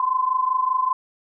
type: tone pair together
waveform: sine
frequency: 1021.4 / 1046.5 Hz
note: C6 / C6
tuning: -42 / 0 cents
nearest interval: unison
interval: 42 cents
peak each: -20 / -23 dBFS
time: 0-0.93 s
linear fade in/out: 2 ms
effects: none